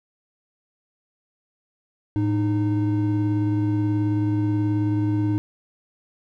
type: tone pair together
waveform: triangle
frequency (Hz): 108.4 / 306.6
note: A2 / D#4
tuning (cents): -25 / -25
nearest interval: octave + tritone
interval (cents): 1800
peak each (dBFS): -20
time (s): 2.16-5.38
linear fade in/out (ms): 0
effects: none